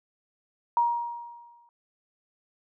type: tone with exponential decay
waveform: sine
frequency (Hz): 946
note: A#5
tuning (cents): +25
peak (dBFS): -18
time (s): 0.77-1.69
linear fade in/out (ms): 1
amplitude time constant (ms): 200
effects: none